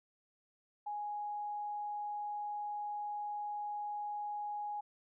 sine tone, 830.6 Hz, G#5, in tune, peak -37 dBFS, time 0.86-4.81 s, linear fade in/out 10 ms, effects none

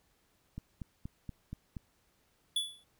click train, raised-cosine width 5 ms, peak -28 dBFS, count 6, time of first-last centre 0.58-1.768 s, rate 4.21 Hz
square tone with exponential decay, 3436 Hz, A7, 42 cents flat, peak -27 dBFS, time 2.56-2.84 s, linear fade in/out 5 ms, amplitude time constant 60 ms
effects pink hiss -72 dBFS RMS until 2.99 s

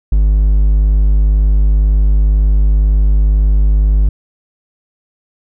triangle tone, 51 Hz, G#1, 31 cents flat, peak -5 dBFS, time 0.12-4.09 s, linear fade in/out 5 ms, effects none

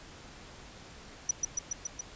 sine tone with echo, 5900 Hz, F#8, 6 cents flat, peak -23 dBFS, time 1.29-1.31 s, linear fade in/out 5 ms, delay 140 ms, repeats 5, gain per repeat -2 dB, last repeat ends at 2.01 s, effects pink hiss -50 dBFS RMS until 2.15 s + resampled to 16000 Hz

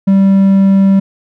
triangle tone, 194.7 Hz, G3, 12 cents flat, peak -3 dBFS, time 0.07-1 s, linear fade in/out 10 ms, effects none

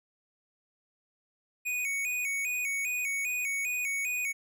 square tone with vibrato, 2349 Hz, D7, in tune, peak -30 dBFS, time 1.65-4.33 s, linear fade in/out 20 ms, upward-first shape square, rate 2.5 Hz, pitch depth 92 cents each way, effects none

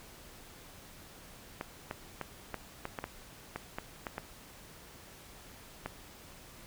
clicks, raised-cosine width 0.5 ms, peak -21 dBFS, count 12, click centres 1.611 / 1.911 / 2.213 / 2.543 / 2.854 / 2.988 / 3.041 / 3.56 / 3.785 / 4.068 / 4.181 / 5.86 s, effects pink hiss -53 dBFS RMS until 6.66 s

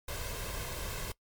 pink noise with comb filter, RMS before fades -38 dBFS, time 0.08-1.12 s, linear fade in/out 5 ms, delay 1.9 ms, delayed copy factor +0.55, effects noise-tail reverb RT60 0.1 s tail -21 dB re dry + MP3 96 kbps

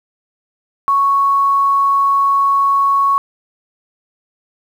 sine tone, 1108.7 Hz, C#6, in tune, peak -10 dBFS, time 0.88-3.18 s, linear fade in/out 0 ms, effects 7-bit

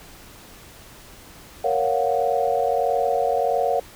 sine chord, Gb major seventh, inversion first, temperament equal, 466.2 / 554.4 / 698.5 / 740 Hz, Bb4 / Db5 / F5 / Gb5, 0 / 0 / 0 / 0 cents, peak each -24 dBFS, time 1.64-3.8 s, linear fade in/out 5 ms, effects pink hiss -45 dBFS RMS until 3.95 s

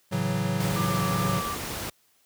square chord, F# minor seventh, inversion first, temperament equal, 110 / 138.59 / 164.81 / 185 Hz, A2 / C#3 / E3 / F#3, 0 / 0 / 0 / 0 cents, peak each -32 / -31 / -33 / -29 dBFS, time 0.11-1.41 s, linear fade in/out 20 ms
pink noise, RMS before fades -33 dBFS, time 0.6-1.9 s, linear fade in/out 5 ms
sine tone with vibrato, 1175 Hz, D6, 1 cent sharp, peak -30 dBFS, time 0.76-1.55 s, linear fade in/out 5 ms, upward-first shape sine, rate 2.6 Hz, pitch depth 18 cents each way
effects white hiss -65 dBFS RMS until 2.25 s + high-pass 60 Hz 12 dB/octave

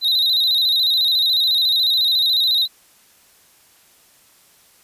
triangle tone with vibrato, 3890 Hz, B7, 27 cents flat, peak -13 dBFS, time 0.01-2.68 s, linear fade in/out 50 ms, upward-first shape square, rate 14 Hz, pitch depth 57 cents each way, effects white hiss -53 dBFS RMS until 4.83 s + resampled to 32000 Hz

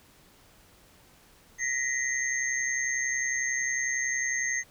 sine tone cluster, 1879 / 2010 / 6360 Hz, A#6 / B6 / G8, +13 / +30 / +24 cents, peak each -31 dBFS, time 1.58-4.64 s, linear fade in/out 50 ms, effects pink hiss -58 dBFS RMS until 4.7 s

